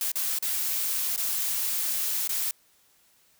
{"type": "noise with dropouts", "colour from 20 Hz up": "blue", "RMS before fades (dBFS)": -28, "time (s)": [0.01, 2.51], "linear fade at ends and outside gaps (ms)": 1, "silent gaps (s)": [[0.117, 0.156], [0.387, 0.425], [1.162, 1.177], [2.275, 2.292]], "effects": ["white hiss -63 dBFS RMS until 3.39 s"]}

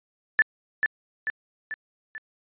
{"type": "tone with echo", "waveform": "sine", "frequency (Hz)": 1753, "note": "A6", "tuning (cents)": -7, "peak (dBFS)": -14, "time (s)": [0.39, 0.42], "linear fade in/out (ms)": 0, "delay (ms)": 440, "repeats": 4, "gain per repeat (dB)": -5, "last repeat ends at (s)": 2.18, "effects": ["resampled to 8000 Hz"]}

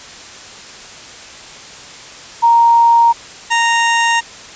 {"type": "tone pair in turn", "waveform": ["sine", "20% pulse"], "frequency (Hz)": [932.3, 928.5], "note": ["A#5", "A#5"], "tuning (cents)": [0, -7], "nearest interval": "unison", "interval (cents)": 7, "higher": "first", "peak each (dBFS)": -6, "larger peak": "neither", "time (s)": [[2.42, 3.13], [3.5, 4.21]], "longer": "neither", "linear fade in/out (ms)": 20, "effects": ["white hiss -34 dBFS RMS until 4.55 s", "resampled to 16000 Hz"]}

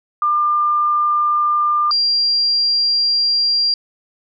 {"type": "tone pair in turn", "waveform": "sine", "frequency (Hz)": [1198, 4760], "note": ["D6", "D8"], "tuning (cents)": [34, 22], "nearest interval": "2 octaves", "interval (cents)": 2388, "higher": "second", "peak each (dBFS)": -13, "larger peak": "neither", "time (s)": [[0.22, 1.91], [1.91, 3.74]], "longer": "second", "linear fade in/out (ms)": 2, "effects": []}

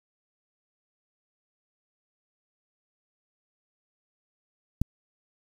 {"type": "click", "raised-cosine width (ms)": 5, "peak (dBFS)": -11, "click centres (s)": 4.816, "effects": ["7-bit"]}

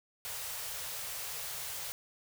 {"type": "band-stop noise", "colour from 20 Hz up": "white", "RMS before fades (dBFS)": -40, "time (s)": [0.25, 1.92], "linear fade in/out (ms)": 0, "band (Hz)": [160, 420], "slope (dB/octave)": 96, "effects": []}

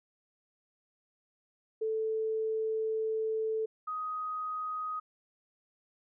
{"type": "tone pair in turn", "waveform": "sine", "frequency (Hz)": [440, 1252.4], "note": ["A4", "D#6"], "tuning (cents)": [0, 11], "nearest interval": "octave + tritone", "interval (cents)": 1811, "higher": "second", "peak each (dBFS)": [-29, -33], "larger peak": "first", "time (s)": [[1.81, 3.66], [3.87, 5]], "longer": "first", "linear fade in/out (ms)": 10, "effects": []}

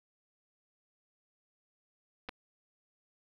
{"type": "clicks", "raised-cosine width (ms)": 0.3, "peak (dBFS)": -24, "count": 2, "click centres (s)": [2.288, 2.292], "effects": ["low-pass 5000 Hz 12 dB/octave", "10-bit"]}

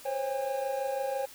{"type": "tone cluster", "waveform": "triangle", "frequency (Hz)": [518, 544, 809], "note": ["C5", "C#5", "G#5"], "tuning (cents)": [-17, -33, -46], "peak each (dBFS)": [-34, -30, -33], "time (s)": [0.05, 1.26], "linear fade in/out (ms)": 10, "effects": ["white hiss -50 dBFS RMS until 1.34 s"]}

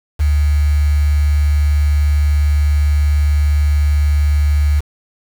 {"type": "tone with quantisation", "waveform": "sine", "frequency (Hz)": 73.42, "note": "D2", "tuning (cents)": 0, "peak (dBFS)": -10, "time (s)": [0.19, 4.81], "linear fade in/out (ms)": 20, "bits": 5, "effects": []}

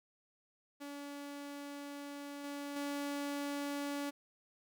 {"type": "tone with level steps", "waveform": "sawtooth", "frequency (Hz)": 285.4, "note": "D4", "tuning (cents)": -49, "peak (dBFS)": [-40, -37, -33], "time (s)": [0.8, 4.11], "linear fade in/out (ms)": 20, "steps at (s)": [2.44, 2.76], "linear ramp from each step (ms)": 2, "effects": []}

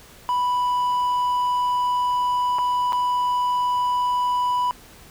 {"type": "tone with dropouts", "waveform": "triangle", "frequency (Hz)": 987.8, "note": "B5", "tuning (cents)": 0, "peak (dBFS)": -17, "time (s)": [0.29, 4.71], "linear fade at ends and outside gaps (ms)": 0, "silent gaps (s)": [[2.585, 2.589], [2.923, 2.93]], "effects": ["pink hiss -47 dBFS RMS until 5.1 s"]}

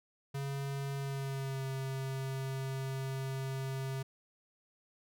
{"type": "tone with pitch glide", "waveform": "square", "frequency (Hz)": [138.59, 133.79], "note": ["C#3", "C3"], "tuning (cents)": [0, 39], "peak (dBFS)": -36, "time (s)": [0.34, 4.03], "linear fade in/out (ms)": 10, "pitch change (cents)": -61, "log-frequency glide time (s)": [0.97, 1.65], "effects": []}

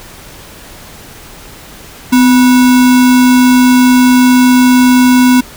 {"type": "tone with sample-and-hold", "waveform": "sine", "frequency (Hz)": 252.7, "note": "B3", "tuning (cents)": 40, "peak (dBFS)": -3, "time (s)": [2.12, 5.41], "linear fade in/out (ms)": 10, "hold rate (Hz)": 1225, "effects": ["pink hiss -33 dBFS RMS until 5.56 s"]}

